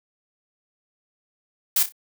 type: noise with echo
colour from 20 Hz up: blue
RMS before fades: -19 dBFS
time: 1.76-1.83 s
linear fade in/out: 5 ms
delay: 31 ms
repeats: 3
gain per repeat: -10 dB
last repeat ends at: 1.923 s
effects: none

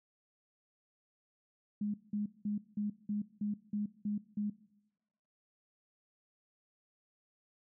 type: tone bursts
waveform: sine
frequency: 207.7 Hz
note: G#3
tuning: in tune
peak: -32 dBFS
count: 9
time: 1.81-4.5 s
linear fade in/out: 5 ms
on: 130 ms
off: 190 ms
effects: noise-tail reverb RT60 1.0 s tail -20 dB re dry

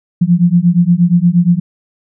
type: beating tone pair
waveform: sine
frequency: 170.1 / 178.6 Hz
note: F3 / F3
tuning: -45 / +39 cents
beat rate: 8.5 Hz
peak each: -10 dBFS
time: 0.21-1.6 s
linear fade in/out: 10 ms
effects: none

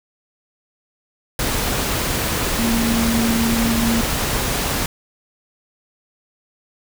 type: tone in noise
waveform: sine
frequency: 230 Hz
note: A#3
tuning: 23 cents flat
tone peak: -17 dBFS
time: 2.59-4.01 s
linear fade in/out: 2 ms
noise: pink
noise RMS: -21 dBFS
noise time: 1.39-4.86 s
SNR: +1 dB
effects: none

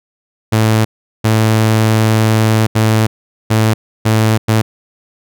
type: tone bursts at uneven times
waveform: sawtooth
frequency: 110 Hz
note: A2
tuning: in tune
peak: -5 dBFS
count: 6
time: 0.52-0.85 / 1.24-2.67 / 2.75-3.07 / 3.5-3.74 / 4.05-4.38 / 4.48-4.62 s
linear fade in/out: 10 ms
effects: none

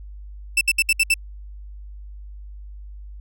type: tone bursts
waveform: 40% pulse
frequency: 2654 Hz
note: E7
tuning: 11 cents sharp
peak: -13 dBFS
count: 6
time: 0.57-1.141 s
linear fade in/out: 5 ms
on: 41 ms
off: 65 ms
effects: added 50 Hz sine -35 dBFS peak until 3.2 s

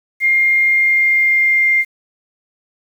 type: tone with pitch glide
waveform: sine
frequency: 2119 to 2106 Hz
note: C7 to C7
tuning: +21 to +11 cents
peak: -10 dBFS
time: 0.2-1.85 s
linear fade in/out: 50 ms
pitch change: -10 cents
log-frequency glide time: 0.62-1.67 s
effects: 7-bit

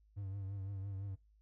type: tone with vibrato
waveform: triangle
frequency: 98 Hz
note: G2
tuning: in tune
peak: -38 dBFS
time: 0.16-1.16 s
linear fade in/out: 20 ms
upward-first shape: triangle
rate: 5.9 Hz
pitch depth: 61 cents each way
effects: noise-tail reverb RT60 0.2 s tail -19 dB re dry + added 52 Hz sine -65 dBFS peak until 1.41 s

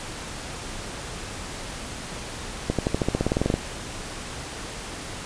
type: accelerating click train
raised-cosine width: 2 ms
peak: -8 dBFS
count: 15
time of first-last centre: 2.7-3.54 s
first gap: 87 ms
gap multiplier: 0.94
effects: pink hiss -35 dBFS RMS until 5.25 s + resampled to 22050 Hz

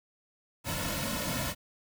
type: noise with comb filter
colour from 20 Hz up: pink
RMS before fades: -33 dBFS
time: 0.64-1.55 s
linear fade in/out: 50 ms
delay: 2.5 ms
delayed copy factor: -1
effects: none

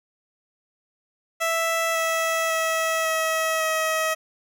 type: tone with pitch steps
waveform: 15% pulse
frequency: 659.3 / 653.6 / 648 / 642.4 / 636.8 Hz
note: E5 / E5 / E5 / E5 / D#5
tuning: 0 / -15 / -30 / -45 / +40 cents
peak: -15 dBFS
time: 1.4-4.15 s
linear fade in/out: 20 ms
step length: 550 ms
effects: none

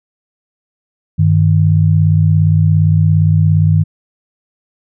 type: tone pair together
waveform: sine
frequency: 98.22 / 155.56 Hz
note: G2 / D#3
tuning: +4 / 0 cents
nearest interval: minor sixth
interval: 796 cents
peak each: -10 dBFS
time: 1.18-3.84 s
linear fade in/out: 20 ms
effects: none

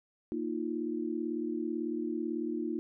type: chord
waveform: sine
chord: Bb suspended fourth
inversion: none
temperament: equal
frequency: 233.1 / 311.1 / 349.2 Hz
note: Bb3 / Eb4 / F4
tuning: 0 / 0 / 0 cents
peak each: -37 / -35 / -36 dBFS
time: 0.32-2.79 s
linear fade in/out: 0 ms
effects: none

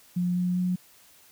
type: tone with pitch steps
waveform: sine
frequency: 177.9 / 179.45 / 181.01 Hz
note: F3 / F3 / F#3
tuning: +32 / +47 / -38 cents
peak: -23 dBFS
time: 0.16-0.76 s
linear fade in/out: 10 ms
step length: 200 ms
effects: white hiss -56 dBFS RMS until 1.31 s

